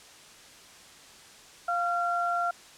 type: tone pair together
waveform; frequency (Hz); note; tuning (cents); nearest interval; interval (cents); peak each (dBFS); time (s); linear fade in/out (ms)
sine; 699.4 / 1374; F5 / F6; +2 / -29; octave; 1169; -28; 1.68-2.51; 5
effects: white hiss -51 dBFS RMS until 2.77 s + low-pass 8000 Hz 12 dB/octave